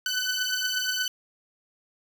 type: beating tone pair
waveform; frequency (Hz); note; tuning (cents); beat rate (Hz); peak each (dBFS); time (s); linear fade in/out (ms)
15% pulse; 1500 / 1508.4; F#6 / F#6; +23 / +33; 8.4; -22; 0.06-1.08; 2
effects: none